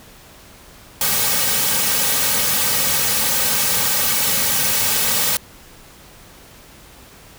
white noise with comb filter, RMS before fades -18 dBFS, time 1.01-5.37 s, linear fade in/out 2 ms, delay 2.9 ms, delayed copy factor -0.9, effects pink hiss -44 dBFS RMS until 7.38 s

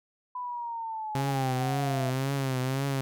sine linear sweep, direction down, 1001 to 667 Hz, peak -32 dBFS, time 0.35-2.1 s, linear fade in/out 5 ms
sawtooth tone with vibrato, 133.4 Hz, C3, 34 cents sharp, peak -23 dBFS, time 1.15-3.01 s, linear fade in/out 0 ms, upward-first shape triangle, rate 1.9 Hz, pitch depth 86 cents each way
effects none

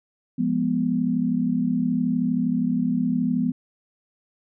sine chord, F diminished, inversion none, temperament equal, 174.61 / 207.7 / 246.9 Hz, F3 / Ab3 / Cb4, 0 / 0 / 0 cents, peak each -26 / -26 / -22 dBFS, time 0.38-3.52 s, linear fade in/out 10 ms, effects none

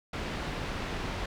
pink low-pass noise, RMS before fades -35 dBFS, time 0.13-1.26 s, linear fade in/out 5 ms, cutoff 3500 Hz, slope 12 dB/octave, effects none

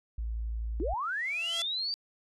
sine tone, 56 Hz, A1, 31 cents sharp, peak -31 dBFS, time 0.18-0.94 s, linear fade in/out 5 ms
sine linear sweep, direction up, 278.7 to 4699 Hz, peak -30 dBFS, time 0.8-1.94 s, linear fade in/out 0 ms
5% pulse tone with exponential growth, 674 Hz, E5, 38 cents sharp, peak -22 dBFS, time 1.02-1.62 s, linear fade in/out 2 ms, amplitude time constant 130 ms
effects resampled to 32000 Hz

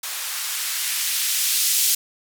violet noise with band-pass filter sweep, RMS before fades -23 dBFS, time 0.03-1.95 s, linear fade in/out 5 ms, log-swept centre 960 to 4100 Hz, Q 0.75, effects none

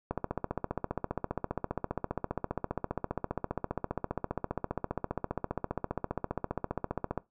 click train, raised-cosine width 1 ms, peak -17 dBFS, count 107, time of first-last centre 0.11-7.177 s, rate 15 Hz, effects noise-tail reverb RT60 0.2 s tail -20 dB re dry

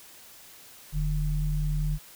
sine tone pair together, 40.49 / 150.4 Hz, E1 / D3, -30 / +42 cents, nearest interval octave + major seventh, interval 2272 cents, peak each -26 / -28 dBFS, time 0.92-1.99 s, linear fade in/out 50 ms, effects white hiss -50 dBFS RMS until 2.15 s

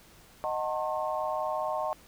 sine chord, D# diminished seventh, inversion none, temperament just, 622.3 / 746.7 / 896 / 1075.3 Hz, D#5 / F#5 / A5 / C6, 0 / +16 / +31 / +47 cents, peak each -32 / -35 / -35 / -35 dBFS, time 0.44-1.93 s, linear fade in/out 0 ms, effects pink hiss -56 dBFS RMS until 2.07 s

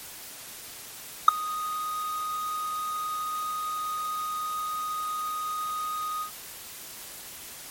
triangle tone with ADSR envelope, 1244.5 Hz, D#6, in tune, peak -3 dBFS, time 1.28-6.31 s, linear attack 4 ms, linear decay 8 ms, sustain -24 dB, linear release 97 ms, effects white hiss -42 dBFS RMS until 7.7 s + MP3 64 kbps

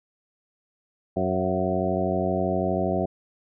harmonic tone with a mistuned harmonic, 92.5 Hz, F#2, in tune, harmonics 1 / 2 / 3 / 4 / 5 / 6 / 7 / 8, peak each -32 / -28 / -32 / -29 / -34 / -31 / -28 / -32 dBFS, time 1.16-3.06 s, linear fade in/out 10 ms, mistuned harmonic 7, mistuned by +36 cents, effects none

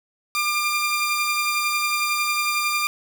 sawtooth tone pair together, 1200 / 2389 Hz, D6 / D7, +37 / +29 cents, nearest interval octave, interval 1192 cents, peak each -20 dBFS, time 0.35-2.87 s, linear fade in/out 0 ms, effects none

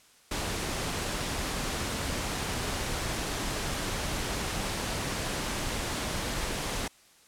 pink noise, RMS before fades -32 dBFS, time 0.31-6.88 s, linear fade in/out 5 ms, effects white hiss -59 dBFS RMS until 7.27 s + low-pass 10000 Hz 12 dB/octave

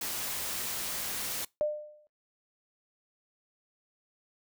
white noise, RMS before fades -35 dBFS, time 0.01-1.45 s, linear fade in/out 5 ms
sine tone with exponential decay, 601 Hz, D5, 40 cents sharp, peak -23 dBFS, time 1.61-2.07 s, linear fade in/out 0 ms, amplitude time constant 100 ms
effects noise-tail reverb RT60 0.2 s tail -23 dB re dry

